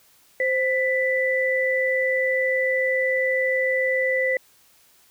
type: tone pair together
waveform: sine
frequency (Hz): 521 / 1983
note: C5 / B6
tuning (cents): -7 / +7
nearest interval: octave + major seventh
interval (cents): 2314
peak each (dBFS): -22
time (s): 0.4-4.37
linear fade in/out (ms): 2
effects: white hiss -57 dBFS RMS until 5.1 s